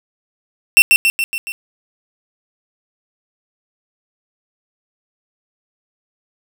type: tone with echo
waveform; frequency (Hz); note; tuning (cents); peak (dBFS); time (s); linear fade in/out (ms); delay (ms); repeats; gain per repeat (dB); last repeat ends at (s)
45% pulse; 2699; E7; +40; -3; 0.77-0.82; 0; 140; 5; -4; 1.52
effects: none